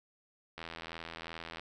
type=click train; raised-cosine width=0.3 ms; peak=-26 dBFS; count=85; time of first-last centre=0.58-1.596 s; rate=82.7 Hz; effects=none